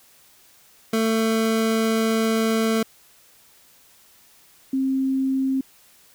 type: tone pair in turn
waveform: 25% pulse / sine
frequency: 223.1 / 266.1 Hz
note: A3 / C4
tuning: +24 / +29 cents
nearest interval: minor third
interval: 305 cents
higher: second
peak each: -15 / -19 dBFS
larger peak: first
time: 0.93-2.83 / 4.73-5.61 s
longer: first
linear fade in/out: 5 ms
effects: white hiss -54 dBFS RMS until 6.14 s